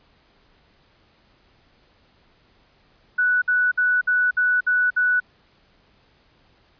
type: tone bursts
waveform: sine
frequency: 1480 Hz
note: F#6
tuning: in tune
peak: -16 dBFS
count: 7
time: 3.18-5.202 s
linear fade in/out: 10 ms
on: 240 ms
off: 57 ms
effects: pink hiss -59 dBFS RMS until 6.79 s + resampled to 11025 Hz